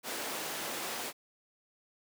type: high-pass noise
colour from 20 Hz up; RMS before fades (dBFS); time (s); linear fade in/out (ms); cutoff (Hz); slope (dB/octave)
pink; -38; 0.03-1.13; 50; 350; 12
effects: none